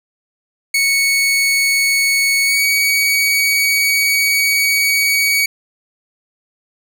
sawtooth tone with pitch glide, 2217 to 2254 Hz, C#7 to C#7, 0 to +28 cents, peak -9 dBFS, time 0.74-5.46 s, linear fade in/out 5 ms, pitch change +28 cents, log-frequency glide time 2.45-2.6 s, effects none

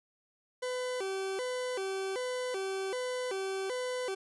40% pulse tone with vibrato, 440 Hz, A4, in tune, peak -32 dBFS, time 0.62-4.15 s, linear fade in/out 10 ms, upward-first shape square, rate 1.3 Hz, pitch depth 230 cents each way, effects resampled to 24000 Hz

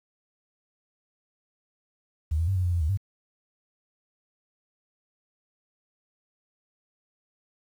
sine tone with pitch steps, 77.4 / 82.9 / 96.5 / 91.4 / 88.3 / 86.3 / 76.3 / 98.3 Hz, D#2 / E2 / G2 / F#2 / F2 / F2 / D#2 / G2, -9 / +10 / -27 / -21 / +20 / -20 / -33 / +5 cents, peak -22 dBFS, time 2.31-2.974 s, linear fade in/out 10 ms, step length 83 ms, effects 9-bit

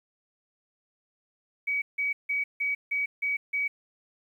sine tone bursts, 2268 Hz, C#7, 39 cents sharp, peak -25 dBFS, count 7, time 1.67-3.68 s, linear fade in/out 10 ms, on 150 ms, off 160 ms, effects 10-bit

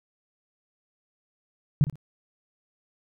sine tone with echo, 145.3 Hz, D3, 18 cents flat, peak -14 dBFS, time 1.81-1.84 s, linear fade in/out 0 ms, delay 58 ms, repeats 2, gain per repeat -13 dB, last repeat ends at 1.956 s, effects none

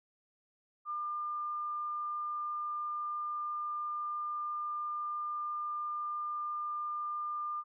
sine tone, 1201 Hz, D6, 38 cents sharp, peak -34 dBFS, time 0.85-7.64 s, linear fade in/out 50 ms, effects none

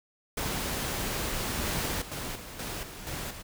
pink noise, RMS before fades -32 dBFS, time 0.37-2.02 s, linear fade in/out 5 ms
pink noise with tremolo, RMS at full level -36 dBFS, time 1.64-3.43 s, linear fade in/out 20 ms, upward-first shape square, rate 2.1 Hz, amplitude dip 55%
effects none

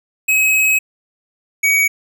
square tone pair in turn, 2553 / 2258 Hz, D#7 / C#7, +44 / +31 cents, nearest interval major second, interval 213 cents, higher first, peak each -12 dBFS, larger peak neither, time 0.28-0.79 / 1.63-1.88 s, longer first, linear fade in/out 10 ms, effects none

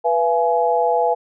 sine tone cluster, 491.5 / 679 / 840 Hz, B4 / F5 / G#5, -8 / -49 / +19 cents, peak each -19 dBFS, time 0.04-1.15 s, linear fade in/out 20 ms, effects none

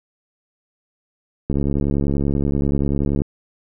click train, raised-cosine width 3 ms, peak -8 dBFS, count 122, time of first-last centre 1.5-3.219 s, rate 70.4 Hz, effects none

